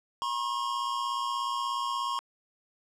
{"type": "tone pair together", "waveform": "square", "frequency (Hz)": [960.3, 1077], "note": ["B5", "C6"], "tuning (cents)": [-49, 50], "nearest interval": "major second", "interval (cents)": 199, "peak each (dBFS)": [-35, -31], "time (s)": [0.22, 2.19], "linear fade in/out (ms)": 0, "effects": ["low-pass 7000 Hz 12 dB/octave"]}